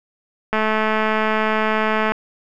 click train, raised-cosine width 0.5 ms, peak -5 dBFS, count 346, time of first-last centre 0.53-2.12 s, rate 217 Hz, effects none

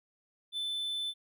triangle tone, 3520 Hz, A7, in tune, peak -31 dBFS, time 0.52-1.14 s, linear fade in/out 50 ms, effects none

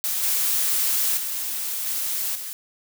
blue noise with level steps, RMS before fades -25 / -22 / -28 / -26 / -33 dBFS, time 0.04-2.53 s, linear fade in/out 0 ms, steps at 0.23 / 1.17 / 1.86 / 2.35 s, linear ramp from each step 5 ms, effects none

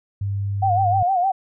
sine tone with pitch glide, 99.8 to 101.02 Hz, G2 to G#2, +32 to -47 cents, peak -21 dBFS, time 0.21-1.03 s, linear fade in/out 5 ms, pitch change +21 cents, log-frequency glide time 0.61-0.67 s
sine tone with vibrato, 740 Hz, F#5, in tune, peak -16 dBFS, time 0.62-1.32 s, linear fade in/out 10 ms, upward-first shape sine, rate 6.5 Hz, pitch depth 100 cents each way
effects none

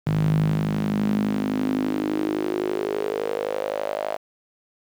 sawtooth tone with high-pass filter sweep, 51.8 Hz, G#1, 4 cents flat, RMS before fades -24 dBFS, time 0.06-4.17 s, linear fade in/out 10 ms, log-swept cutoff 140 to 640 Hz, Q 6.8, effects low-pass 4000 Hz 12 dB/octave + 8-bit

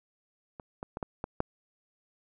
clicks, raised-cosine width 1 ms, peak -28 / -23 / -22 / -19 / -19 / -13 dBFS, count 6, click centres 0.598 / 0.829 / 0.971 / 1.028 / 1.241 / 1.404 s, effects none

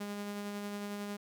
sawtooth tone with tremolo, 204.4 Hz, G#3, 27 cents flat, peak -33 dBFS, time 0-1.17 s, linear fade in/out 10 ms, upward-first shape sine, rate 11 Hz, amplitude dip 25%, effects none

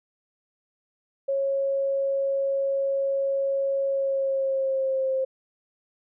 sine tone with pitch glide, 548 to 528.1 Hz, C#5 to C5, -20 to +16 cents, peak -22 dBFS, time 1.28-5.25 s, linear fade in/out 10 ms, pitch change -64 cents, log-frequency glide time 3.87-5.13 s, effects none

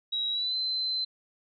sine tone with pitch glide, 3855 to 4070 Hz, B7 to C8, -43 to -49 cents, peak -27 dBFS, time 0.12-1.05 s, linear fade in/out 10 ms, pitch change +94 cents, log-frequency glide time 0.31-0.56 s, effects none

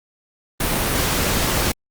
pink noise, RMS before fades -20 dBFS, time 0.6-1.72 s, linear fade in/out 5 ms, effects Opus 32 kbps

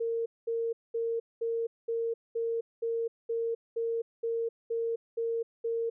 sine tone bursts, 460 Hz, A#4, 23 cents flat, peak -28 dBFS, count 13, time 0-5.9 s, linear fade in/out 10 ms, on 260 ms, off 210 ms, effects none

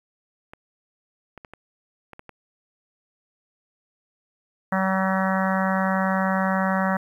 clicks, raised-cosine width 0.5 ms, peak -25 dBFS, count 7, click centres 0.535 / 1.377 / 1.448 / 1.536 / 2.133 / 2.194 / 2.293 s
harmonic tone, 190.1 Hz, F#3, 47 cents sharp, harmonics 1 / 3 / 4 / 5 / 6 / 7 / 8 / 9 / 10, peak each -23 / -28 / -29 / -30 / -31 / -31 / -32 / -33 / -33 dBFS, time 4.72-6.97 s, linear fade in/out 5 ms
effects 9-bit

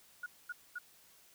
sine tone bursts, 1451 Hz, F#6, 34 cents flat, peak -38 dBFS, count 3, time 0.23-0.786 s, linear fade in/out 5 ms, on 32 ms, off 230 ms, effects white hiss -63 dBFS RMS until 1.34 s

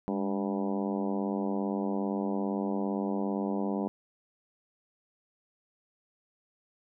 harmonic tone with a mistuned harmonic, 97.6 Hz, G2, 7 cents flat, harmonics 2 / 3 / 4 / 5 / 6 / 7 / 8 / 9 / 10, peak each -31 / -35 / -37 / -39 / -41 / -42 / -43 / -44 / -45 dBFS, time 0.08-3.88 s, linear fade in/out 0 ms, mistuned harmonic 2, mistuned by +69 cents, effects none

